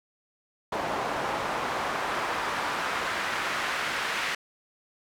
pink noise with band-pass filter sweep, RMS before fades -30 dBFS, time 0.72-4.35 s, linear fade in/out 5 ms, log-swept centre 780 to 1900 Hz, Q 1.1, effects none

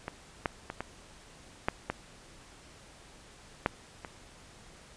clicks, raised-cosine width 0.5 ms, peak -20 / -13 / -21 / -19 / -11 / -15 / -10 / -24 dBFS, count 8, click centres 0.081 / 0.458 / 0.701 / 0.806 / 1.685 / 1.9 / 3.661 / 4.048 s, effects pink hiss -54 dBFS RMS until 4.96 s + resampled to 22050 Hz

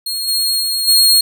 sawtooth tone with level steps, 4273 Hz, C8, 36 cents sharp, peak -16 / -11 / -13 / -5 dBFS, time 0.06-1.21 s, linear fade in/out 5 ms, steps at 0.27 / 0.59 / 0.87 s, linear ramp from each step 20 ms, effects none

